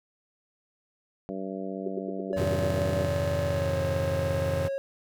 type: harmonic tone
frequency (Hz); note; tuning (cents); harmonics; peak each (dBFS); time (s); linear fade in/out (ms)
96; G2; -36; 2 / 3 / 4 / 5 / 6 / 7; -36 / -38 / -39 / -40 / -41 / -41; 1.29-3.07; 0
type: tone bursts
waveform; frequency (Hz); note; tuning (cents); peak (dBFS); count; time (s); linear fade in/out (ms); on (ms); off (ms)
sine; 382.7; G4; -42; -27; 8; 1.86-2.65; 5; 20; 90
type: tone with pitch glide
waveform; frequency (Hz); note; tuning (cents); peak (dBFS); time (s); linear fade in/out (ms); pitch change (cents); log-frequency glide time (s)
triangle; 570 to 546.8; C#5 to C#5; +48 to -24; -26; 2.33-4.78; 0; -72; 3.46-3.77
type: chord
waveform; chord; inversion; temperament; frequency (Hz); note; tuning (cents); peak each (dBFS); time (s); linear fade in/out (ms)
45% pulse; F minor seventh; none; just; 87.31 / 104.77 / 130.96 / 157.15; F2 / Ab2 / C3 / Eb3; 0 / +16 / +2 / +18; -31 / -36 / -35 / -34; 2.36-4.69; 20
effects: none